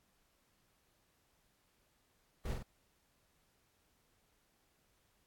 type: noise with echo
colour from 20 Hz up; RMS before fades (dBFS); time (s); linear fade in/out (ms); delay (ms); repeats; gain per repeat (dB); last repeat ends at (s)
brown; -38; 2.45-2.54; 5; 44; 2; -4; 2.628
effects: pink hiss -75 dBFS RMS until 5.26 s + AAC 64 kbps